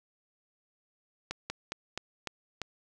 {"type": "slowing click train", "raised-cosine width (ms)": 0.2, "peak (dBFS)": -17, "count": 6, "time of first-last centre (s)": [1.31, 2.617], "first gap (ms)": 190, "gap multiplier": 1.16, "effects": []}